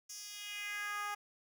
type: tone with high-pass filter sweep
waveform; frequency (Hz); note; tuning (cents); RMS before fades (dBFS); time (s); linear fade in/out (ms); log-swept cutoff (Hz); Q
10% pulse; 412.4; G#4; -12; -42; 0.09-1.15; 10; 6000 to 910; 2.5
effects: 11-bit